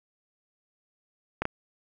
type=clicks; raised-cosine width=0.5 ms; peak=-12 dBFS; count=2; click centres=1.42 / 1.454 s; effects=none